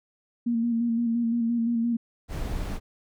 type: tone with vibrato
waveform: sine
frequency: 233.1 Hz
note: A#3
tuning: in tune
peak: -22 dBFS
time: 0.46-1.97 s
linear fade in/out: 10 ms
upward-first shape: square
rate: 5.8 Hz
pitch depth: 28 cents each way
type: noise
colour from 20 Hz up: brown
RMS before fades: -30 dBFS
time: 2.28-2.8 s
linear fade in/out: 50 ms
effects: none